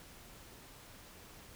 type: silence
effects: pink hiss -55 dBFS RMS until 1.55 s